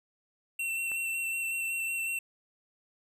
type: tone with vibrato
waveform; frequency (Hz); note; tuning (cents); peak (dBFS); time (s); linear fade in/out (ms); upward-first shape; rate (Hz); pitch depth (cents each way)
square; 2706; E7; +45; -31; 0.59-2.19; 5; square; 5.4; 13
type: click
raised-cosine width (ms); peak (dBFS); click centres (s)
0.5; -31; 0.917
effects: none